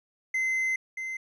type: tone pair in turn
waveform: triangle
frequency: 2060 / 2068 Hz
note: C7 / C7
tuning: -28 / -21 cents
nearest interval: unison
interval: 7 cents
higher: second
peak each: -23 / -30 dBFS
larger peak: first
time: 0.34-0.76 / 0.97-1.17 s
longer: first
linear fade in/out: 5 ms
effects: resampled to 22050 Hz